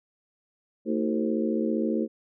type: harmonic tone with a mistuned harmonic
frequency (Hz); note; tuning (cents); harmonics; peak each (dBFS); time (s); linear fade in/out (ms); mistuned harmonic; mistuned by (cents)
75.1; D2; +39; 3 / 4 / 5 / 6 / 7; -27 / -29 / -31 / -33 / -34; 0.85-2.08; 50; 4; +97
effects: none